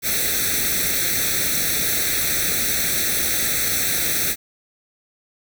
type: noise with comb filter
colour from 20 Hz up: white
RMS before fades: -21 dBFS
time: 0.02-4.36 s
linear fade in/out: 50 ms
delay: 0.5 ms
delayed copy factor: +0.95
effects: none